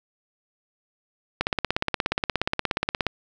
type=click train; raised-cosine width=0.3 ms; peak=-6 dBFS; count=29; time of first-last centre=1.41-3.067 s; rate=16.9 Hz; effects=none